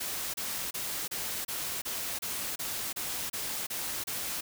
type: noise bursts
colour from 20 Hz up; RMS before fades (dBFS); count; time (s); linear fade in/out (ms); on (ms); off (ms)
white; -35; 12; 0-4.41; 10; 340; 30
effects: none